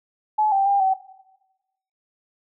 sine tone with pitch steps, 855 / 783 / 799 / 763 Hz, A5 / G5 / G5 / G5, -50 / -2 / +33 / -47 cents, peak -16 dBFS, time 0.38-0.94 s, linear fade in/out 10 ms, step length 140 ms, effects noise-tail reverb RT60 1.0 s tail -17 dB re dry

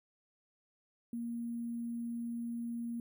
sine tone with sample-and-hold, 234.6 Hz, A#3, 11 cents sharp, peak -36 dBFS, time 1.13-3 s, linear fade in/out 2 ms, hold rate 11025 Hz, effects none

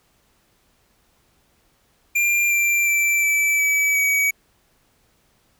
square tone with pitch steps, 2388 / 2363 / 2339 / 2315 / 2291 / 2267 Hz, D7 / D7 / D7 / D7 / D7 / C#7, +28 / +10 / -8 / -25 / -44 / +38 cents, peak -17 dBFS, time 2.15-4.31 s, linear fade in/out 10 ms, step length 360 ms, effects pink hiss -62 dBFS RMS until 5.59 s

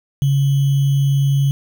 sine tone with sample-and-hold, 138.8 Hz, C#3, 3 cents sharp, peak -12 dBFS, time 0.22-1.51 s, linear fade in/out 0 ms, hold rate 3150 Hz, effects none

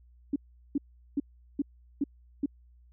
sine tone bursts, 282.8 Hz, C#4, 35 cents sharp, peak -24 dBFS, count 6, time 0.33-2.46 s, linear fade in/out 5 ms, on 30 ms, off 390 ms, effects added 60 Hz sine -55 dBFS peak until 2.92 s

